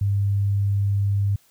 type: tone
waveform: sine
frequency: 100 Hz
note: G2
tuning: 35 cents sharp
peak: -18 dBFS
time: 0.01-1.36 s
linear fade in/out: 5 ms
effects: white hiss -59 dBFS RMS until 1.5 s